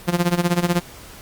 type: tone with tremolo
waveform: sawtooth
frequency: 174.61 Hz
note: F3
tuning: in tune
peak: -10 dBFS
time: 0.07-0.81 s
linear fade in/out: 20 ms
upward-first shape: sine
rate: 16 Hz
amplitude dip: 85%
effects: pink hiss -41 dBFS RMS until 1.21 s + Opus 48 kbps